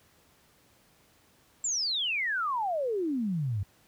sine exponential sweep, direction down, 7560 to 92.5 Hz, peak -27 dBFS, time 1.64-3.63 s, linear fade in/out 5 ms, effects pink hiss -63 dBFS RMS until 3.87 s + high-pass 60 Hz 12 dB/octave

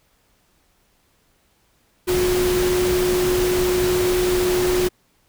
sine tone in noise, 362.3 Hz, F#4, 36 cents flat, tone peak -17 dBFS, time 2.07-4.89 s, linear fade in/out 20 ms, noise pink, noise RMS -25 dBFS, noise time 2.07-4.89 s, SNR +5 dB, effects pink hiss -62 dBFS RMS until 5.28 s

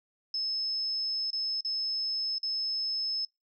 sine tone with dropouts, 5210 Hz, E8, 21 cents flat, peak -29 dBFS, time 0.34-3.25 s, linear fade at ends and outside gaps 2 ms, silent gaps 1.305-1.33 / 1.608-1.648 / 2.383-2.43 s, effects noise-tail reverb RT60 0.2 s tail -24 dB re dry

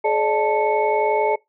sine tone cluster, 424.8 / 552 / 603 / 880 / 2203 Hz, G#4 / C#5 / D5 / A5 / C#7, +39 / -7 / +46 / 0 / -11 cents, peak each -20 / -28 / -23 / -20 / -28 dBFS, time 0.04-1.36 s, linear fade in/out 10 ms, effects noise-tail reverb RT60 0.2 s tail -25 dB re dry + tanh soft clip ceiling -5 dBFS

